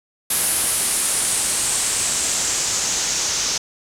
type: noise with low-pass filter sweep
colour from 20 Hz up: white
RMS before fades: -21 dBFS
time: 0.3-3.58 s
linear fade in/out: 5 ms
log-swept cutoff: 11000 to 6000 Hz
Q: 3.2
effects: none